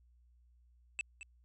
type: tone with echo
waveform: square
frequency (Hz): 2637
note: E7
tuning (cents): 0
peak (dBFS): -34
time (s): 0.99-1.01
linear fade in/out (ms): 0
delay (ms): 220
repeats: 1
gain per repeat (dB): -12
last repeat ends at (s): 1.23
effects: added 60 Hz sine -63 dBFS peak until 1.44 s + resampled to 24000 Hz